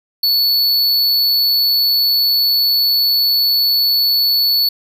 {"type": "tone", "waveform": "square", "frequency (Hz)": 4435, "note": "C#8", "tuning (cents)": 0, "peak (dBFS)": -12, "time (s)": [0.23, 4.69], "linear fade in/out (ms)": 5, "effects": []}